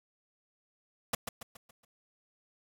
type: noise with echo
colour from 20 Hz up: pink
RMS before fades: -30 dBFS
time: 1.13-1.15 s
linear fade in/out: 5 ms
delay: 140 ms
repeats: 5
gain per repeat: -7 dB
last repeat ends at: 1.85 s
effects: none